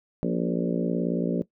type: harmonic tone with a mistuned harmonic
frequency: 58.4 Hz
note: A#1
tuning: 4 cents sharp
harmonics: 3 / 4 / 5 / 6 / 7 / 8 / 9 / 10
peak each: -27 / -29 / -31 / -33 / -34 / -35 / -36 / -37 dBFS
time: 0.23-1.42 s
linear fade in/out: 0 ms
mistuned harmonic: 5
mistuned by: -35 cents
effects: noise-tail reverb RT60 0.1 s tail -18 dB re dry